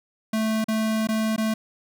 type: tone with dropouts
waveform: square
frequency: 219.5 Hz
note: A3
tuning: 4 cents flat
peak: -22 dBFS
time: 0.33-1.54 s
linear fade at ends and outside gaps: 5 ms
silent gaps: 0.643-0.683 / 1.072-1.087 / 1.363-1.379 s
effects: none